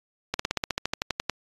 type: slowing click train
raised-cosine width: 0.2 ms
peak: -8 dBFS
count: 14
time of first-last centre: 0.34-1.297 s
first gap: 54 ms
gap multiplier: 1.05
effects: AAC 32 kbps